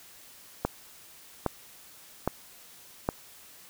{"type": "click train", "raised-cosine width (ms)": 1, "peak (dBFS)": -11, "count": 4, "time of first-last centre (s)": [0.65, 3.089], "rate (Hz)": 1.23, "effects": ["white hiss -52 dBFS RMS until 3.69 s"]}